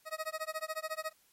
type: tone with tremolo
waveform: 20% pulse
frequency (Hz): 631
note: D#5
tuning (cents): +24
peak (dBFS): -28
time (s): 0.05-1.13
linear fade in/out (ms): 50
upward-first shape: sine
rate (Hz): 14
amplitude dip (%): 100
effects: white hiss -68 dBFS RMS until 1.32 s + MP3 64 kbps